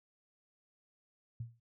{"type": "tone with exponential decay", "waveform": "sine", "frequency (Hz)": 116.54, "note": "A#2", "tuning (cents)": 0, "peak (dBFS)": -35, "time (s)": [1.4, 1.6], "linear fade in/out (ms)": 5, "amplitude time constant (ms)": 43, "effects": []}